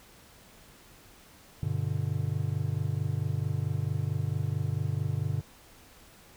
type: chord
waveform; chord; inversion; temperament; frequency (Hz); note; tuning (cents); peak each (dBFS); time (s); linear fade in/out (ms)
triangle; G major; none; just; 98 / 122.5 / 147; G2 / B2 / D3; 0 / -14 / +2; -30; 1.63-5.41; 0
effects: pink hiss -55 dBFS RMS until 6.36 s